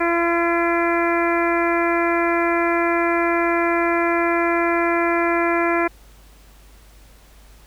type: harmonic tone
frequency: 340.1 Hz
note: F4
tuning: 46 cents flat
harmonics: 1 / 2 / 3 / 4 / 5 / 6 / 7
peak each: -20 / -23 / -25 / -26 / -27 / -28 / -28 dBFS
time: 0-5.88 s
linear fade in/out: 10 ms
effects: added 50 Hz sine -46 dBFS peak until 7.66 s + pink hiss -52 dBFS RMS until 7.66 s